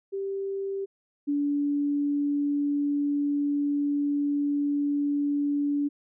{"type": "tone pair in turn", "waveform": "sine", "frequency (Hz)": [391.8, 287.9], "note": ["G4", "D4"], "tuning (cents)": [-1, -34], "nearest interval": "perfect fourth", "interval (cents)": 533, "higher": "first", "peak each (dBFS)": [-28, -23], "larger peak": "second", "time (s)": [[0.12, 0.86], [1.27, 5.89]], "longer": "second", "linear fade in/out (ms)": 20, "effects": []}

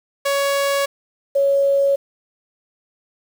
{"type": "tone pair in turn", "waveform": ["sawtooth", "sine"], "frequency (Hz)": [559, 555.9], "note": ["C#5", "C#5"], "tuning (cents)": [14, 5], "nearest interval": "unison", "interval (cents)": 9, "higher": "first", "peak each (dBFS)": -13, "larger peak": "neither", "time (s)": [[0.25, 0.86], [1.35, 1.96]], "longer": "neither", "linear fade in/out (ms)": 10, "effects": ["7-bit"]}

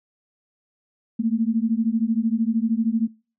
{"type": "beating tone pair", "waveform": "sine", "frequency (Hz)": [220, 233], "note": ["A3", "A#3"], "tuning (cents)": [0, -1], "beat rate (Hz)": 13, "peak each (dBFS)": -22, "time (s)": [1.19, 3.08], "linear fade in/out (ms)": 10, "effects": ["noise-tail reverb RT60 0.4 s tail -26 dB re dry"]}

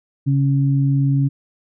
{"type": "tone pair together", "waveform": "sine", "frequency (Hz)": [138.2, 276.4], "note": ["C#3", "C#4"], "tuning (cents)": [-5, -5], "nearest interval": "octave", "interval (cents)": 1200, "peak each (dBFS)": [-14, -22], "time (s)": [0.26, 1.29], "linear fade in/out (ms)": 20, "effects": []}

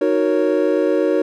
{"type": "chord", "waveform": "triangle", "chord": "D# minor seventh", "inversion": "none", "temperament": "equal", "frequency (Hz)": [311.1, 370, 466.2, 554.4], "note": ["D#4", "F#4", "A#4", "C#5"], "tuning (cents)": [0, 0, 0, 0], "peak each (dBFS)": -18, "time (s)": [0.01, 1.22], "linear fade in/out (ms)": 5, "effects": []}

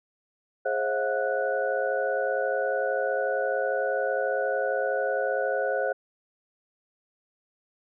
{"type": "tone cluster", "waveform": "sine", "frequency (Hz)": [419.7, 533, 648, 719, 1477], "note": ["G#4", "C5", "E5", "F#5", "F#6"], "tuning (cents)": [18, 32, -30, -50, -3], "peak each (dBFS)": [-32, -27, -32, -32, -32], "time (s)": [0.65, 5.93], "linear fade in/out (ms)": 10, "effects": []}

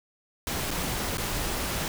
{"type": "noise with dropouts", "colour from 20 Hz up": "pink", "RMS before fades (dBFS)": -30, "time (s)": [0.47, 1.88], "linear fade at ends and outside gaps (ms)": 1, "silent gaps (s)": [[0.707, 0.712], [1.172, 1.181]], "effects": []}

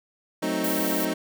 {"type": "chord", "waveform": "25% pulse", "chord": "F# diminished seventh", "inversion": "none", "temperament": "equal", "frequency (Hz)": [185, 220, 261.6, 311.1], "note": ["F#3", "A3", "C4", "Eb4"], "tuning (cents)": [0, 0, 0, 0], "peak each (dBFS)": [-28, -28, -27, -24], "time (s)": [0.42, 1.14], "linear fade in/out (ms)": 10}
{"type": "noise", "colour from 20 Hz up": "violet", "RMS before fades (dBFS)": -30, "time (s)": [0.64, 1.05], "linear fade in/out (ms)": 2}
{"effects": []}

